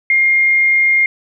sine tone, 2124 Hz, C7, 25 cents sharp, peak -9 dBFS, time 0.1-1.06 s, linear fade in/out 2 ms, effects none

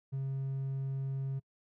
triangle tone, 135.2 Hz, C#3, 43 cents flat, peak -30 dBFS, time 0.12-1.4 s, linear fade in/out 20 ms, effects noise-tail reverb RT60 0.1 s tail -26 dB re dry + tanh soft clip ceiling -27 dBFS

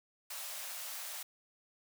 white high-pass noise, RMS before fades -43 dBFS, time 0.3-1.23 s, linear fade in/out 5 ms, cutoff 530 Hz, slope 96 dB/octave, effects none

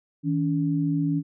sine tone pair together, 159.33 / 283.9 Hz, D#3 / C#4, +41 / +41 cents, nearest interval minor seventh, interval 1000 cents, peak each -24 dBFS, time 0.23-1.23 s, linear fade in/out 50 ms, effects none

